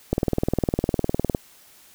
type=click train; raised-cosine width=2 ms; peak=-7 dBFS; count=25; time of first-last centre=0.13-1.348 s; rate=19.7 Hz; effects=white hiss -52 dBFS RMS until 1.94 s